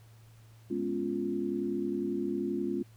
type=chord; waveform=sine; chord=C# dominant seventh; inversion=second; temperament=equal; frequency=207.7 / 246.9 / 277.2 / 349.2 Hz; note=G#3 / B3 / C#4 / E#4; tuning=0 / 0 / 0 / 0 cents; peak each=-36 / -38 / -35 / -33 dBFS; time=0.7-2.83 s; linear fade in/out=10 ms; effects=added 112 Hz sine -53 dBFS peak until 2.96 s + pink hiss -64 dBFS RMS until 2.96 s